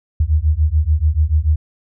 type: beating tone pair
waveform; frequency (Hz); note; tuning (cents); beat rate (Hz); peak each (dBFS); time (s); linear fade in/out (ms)
sine; 73.8 / 80.7; D2 / E2; +9 / -36; 6.9; -15 / -15; 0.2-1.56; 5
effects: none